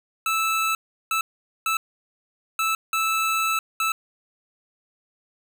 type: tone bursts at uneven times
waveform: 25% pulse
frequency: 1314 Hz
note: E6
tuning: 6 cents flat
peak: -17 dBFS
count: 6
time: 0.26-0.75 / 1.11-1.21 / 1.66-1.77 / 2.59-2.75 / 2.93-3.59 / 3.8-3.92 s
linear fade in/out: 2 ms
effects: none